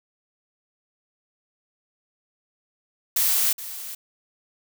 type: noise with echo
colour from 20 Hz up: blue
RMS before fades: -21 dBFS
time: 3.16-3.53 s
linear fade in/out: 5 ms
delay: 420 ms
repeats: 1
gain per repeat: -14 dB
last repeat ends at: 3.95 s
effects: none